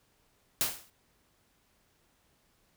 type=noise with exponential decay; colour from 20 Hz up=white; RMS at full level=-25 dBFS; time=0.61-0.9 s; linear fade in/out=0 ms; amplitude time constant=61 ms; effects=pink hiss -70 dBFS RMS until 2.76 s